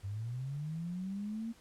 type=linear sweep; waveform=sine; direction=up; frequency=94.7 to 232.5 Hz; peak=-36 dBFS; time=0.03-1.53 s; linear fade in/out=20 ms; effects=pink hiss -62 dBFS RMS until 1.6 s + low-pass 11000 Hz 12 dB/octave